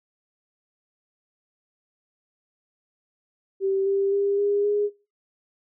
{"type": "tone with pitch steps", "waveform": "sine", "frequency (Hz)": [388, 394.1, 400.3, 406.6, 413], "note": ["G4", "G4", "G4", "G#4", "G#4"], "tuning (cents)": [-18, 9, 36, -37, -10], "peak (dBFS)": -20, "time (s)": [3.6, 4.9], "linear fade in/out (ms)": 50, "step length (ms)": 260, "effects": ["noise-tail reverb RT60 0.3 s tail -19 dB re dry"]}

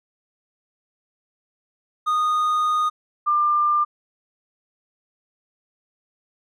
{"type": "tone pair in turn", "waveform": ["triangle", "sine"], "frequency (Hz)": [1234, 1194.7], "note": ["D#6", "D6"], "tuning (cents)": [-15, 29], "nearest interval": "minor second", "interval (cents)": 56, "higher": "first", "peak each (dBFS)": -16, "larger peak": "neither", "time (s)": [[2.06, 2.9], [3.26, 3.85]], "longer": "first", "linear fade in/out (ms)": 20, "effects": []}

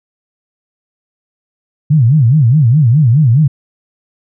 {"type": "tone with vibrato", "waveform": "sine", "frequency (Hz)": 133.6, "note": "C3", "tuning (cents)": 36, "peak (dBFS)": -5, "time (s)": [1.9, 3.48], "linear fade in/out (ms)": 10, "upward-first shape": "sine", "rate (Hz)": 4.8, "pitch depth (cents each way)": 300, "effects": []}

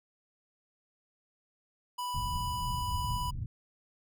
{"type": "tone", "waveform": "square", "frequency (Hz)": 987.8, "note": "B5", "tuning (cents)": 0, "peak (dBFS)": -34, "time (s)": [1.98, 3.31], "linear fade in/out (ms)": 10}
{"type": "low-pass noise", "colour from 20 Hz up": "white", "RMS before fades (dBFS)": -36, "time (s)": [2.14, 3.46], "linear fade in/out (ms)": 5, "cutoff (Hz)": 130, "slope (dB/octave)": 24}
{"effects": []}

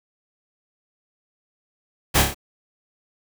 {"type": "noise with echo", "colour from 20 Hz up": "pink", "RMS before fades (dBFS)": -17, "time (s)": [2.14, 2.23], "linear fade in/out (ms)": 20, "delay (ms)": 29, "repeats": 4, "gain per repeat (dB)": -4, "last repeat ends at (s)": 2.346, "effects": []}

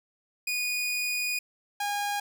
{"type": "tone pair in turn", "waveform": "sawtooth", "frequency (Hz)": [2464, 816.8], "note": ["D#7", "G#5"], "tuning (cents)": [-17, -29], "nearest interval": "octave + perfect fifth", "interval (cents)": 1912, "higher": "first", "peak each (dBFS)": -24, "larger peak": "neither", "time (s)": [[0.47, 1.39], [1.8, 2.2]], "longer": "first", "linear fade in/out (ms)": 5, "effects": []}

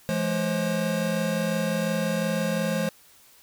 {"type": "tone cluster", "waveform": "square", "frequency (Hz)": [169.4, 212.1, 534], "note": ["E3", "G#3", "C5"], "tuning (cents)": [48, 37, 35], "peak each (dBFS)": -29, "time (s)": [0.09, 2.89], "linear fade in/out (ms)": 0, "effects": ["white hiss -55 dBFS RMS until 3.42 s"]}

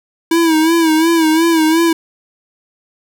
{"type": "tone with vibrato", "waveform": "square", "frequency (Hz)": 324.3, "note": "E4", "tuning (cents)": -28, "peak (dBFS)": -10, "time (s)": [0.31, 1.93], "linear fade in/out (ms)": 5, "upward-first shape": "sine", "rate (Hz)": 2.8, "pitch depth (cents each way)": 67, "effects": []}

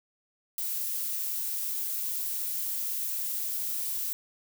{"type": "noise", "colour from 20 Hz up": "violet", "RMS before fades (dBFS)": -32, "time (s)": [0.58, 4.13], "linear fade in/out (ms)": 0, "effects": []}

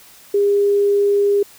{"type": "tone", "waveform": "sine", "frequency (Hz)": 404.8, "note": "G#4", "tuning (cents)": -44, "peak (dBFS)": -12, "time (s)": [0.34, 1.43], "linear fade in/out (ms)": 5, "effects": ["white hiss -45 dBFS RMS until 1.58 s"]}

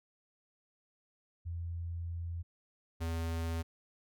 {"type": "tone pair in turn", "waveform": ["sine", "square"], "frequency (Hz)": [84.9, 82.58], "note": ["F2", "E2"], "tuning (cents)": [-48, 4], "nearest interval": "unison", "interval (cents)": 48, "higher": "first", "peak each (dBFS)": [-36, -34], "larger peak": "second", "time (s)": [[1.45, 2.43], [3, 3.63]], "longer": "first", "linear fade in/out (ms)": 20, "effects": []}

